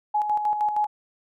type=tone with tremolo; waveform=sine; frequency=841 Hz; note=G#5; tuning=22 cents sharp; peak=-19 dBFS; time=0.14-0.87 s; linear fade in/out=10 ms; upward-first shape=square; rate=6.4 Hz; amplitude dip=50%; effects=none